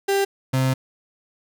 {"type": "tone pair in turn", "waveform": "35% pulse", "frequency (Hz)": [395, 131.21], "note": ["G4", "C3"], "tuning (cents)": [13, 5], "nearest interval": "octave + perfect fifth", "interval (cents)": 1908, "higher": "first", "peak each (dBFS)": -16, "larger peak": "neither", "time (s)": [[0.08, 0.25], [0.53, 0.74]], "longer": "second", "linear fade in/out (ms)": 10, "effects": []}